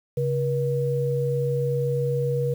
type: tone pair together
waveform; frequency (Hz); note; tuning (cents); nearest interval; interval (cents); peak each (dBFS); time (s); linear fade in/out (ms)
sine; 137.37 / 480; C#3 / B4; -15 / -49; octave + minor seventh; 2166; -24 / -24; 0.17-2.54; 5
effects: 8-bit